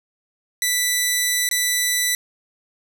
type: tone with dropouts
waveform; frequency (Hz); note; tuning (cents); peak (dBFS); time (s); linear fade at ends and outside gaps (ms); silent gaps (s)
10% pulse; 1980; B6; +4; -9; 0.62-2.15; 1; 1.49-1.512
effects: none